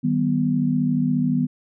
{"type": "chord", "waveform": "sine", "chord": "Eb augmented", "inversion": "none", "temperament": "equal with one note detuned", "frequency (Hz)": [155.56, 192.52, 246.9], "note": ["Eb3", "G3", "B3"], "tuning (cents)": [0, -31, 0], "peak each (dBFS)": [-23, -25, -20], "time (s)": [0.03, 1.47], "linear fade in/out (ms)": 20, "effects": []}